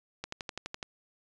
click train, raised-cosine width 0.2 ms, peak -19 dBFS, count 8, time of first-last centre 0.24-0.828 s, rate 11.9 Hz, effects resampled to 22050 Hz

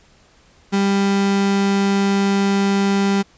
35% pulse tone, 197.9 Hz, G3, 17 cents sharp, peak -13 dBFS, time 0.72-3.23 s, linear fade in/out 20 ms, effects pink hiss -53 dBFS RMS until 3.37 s + resampled to 16000 Hz

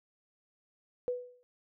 sine tone with exponential decay, 493.9 Hz, B4, in tune, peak -27 dBFS, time 1.08-1.43 s, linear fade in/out 0 ms, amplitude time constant 76 ms, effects none

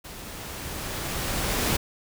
pink noise with level ramp, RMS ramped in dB -41 to -24 dBFS, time 0.04-1.77 s, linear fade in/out 10 ms, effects none

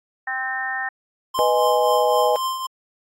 harmonic tone, 260.8 Hz, C4, 5 cents flat, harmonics 3 / 4 / 5 / 6 / 7, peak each -29 / -37 / -36 / -33 / -25 dBFS, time 0.27-0.89 s, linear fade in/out 5 ms
square tone with tremolo, 1046.5 Hz, C6, in tune, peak -21 dBFS, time 1.34-2.67 s, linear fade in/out 10 ms, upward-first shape triangle, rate 3.8 Hz, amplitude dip 60%
sine chord, G# minor, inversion first, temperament equal, 493.9 / 622.3 / 830.6 Hz, B4 / D#5 / G#5, 0 / 0 / 0 cents, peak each -20 dBFS, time 1.39-2.36 s, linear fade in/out 0 ms
effects AAC 64 kbps

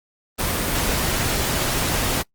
pink noise, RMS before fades -22 dBFS, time 0.38-2.23 s, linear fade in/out 20 ms, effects noise-tail reverb RT60 0.1 s tail -24 dB re dry + Opus 24 kbps

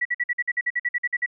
sine tone bursts, 1944 Hz, B6, 28 cents flat, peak -20 dBFS, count 14, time 0.01-1.262 s, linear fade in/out 10 ms, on 43 ms, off 50 ms, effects none

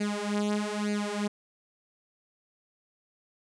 sawtooth tone with flanger, 207.7 Hz, G#3, in tune, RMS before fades -30 dBFS, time 0-1.28 s, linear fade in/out 10 ms, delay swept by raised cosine 0.44 to 5.14 ms, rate 1.1 Hz, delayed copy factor +0.85, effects resampled to 22050 Hz

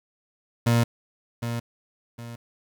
30% pulse tone with echo, 117.5 Hz, A#2, 14 cents sharp, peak -15 dBFS, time 0.66-0.84 s, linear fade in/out 10 ms, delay 760 ms, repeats 2, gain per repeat -9 dB, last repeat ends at 2.36 s, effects 9-bit

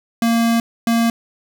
square tone bursts at uneven times, 231 Hz, A#3, 16 cents flat, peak -14 dBFS, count 2, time 0.22-0.6 / 0.87-1.1 s, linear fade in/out 2 ms, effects none

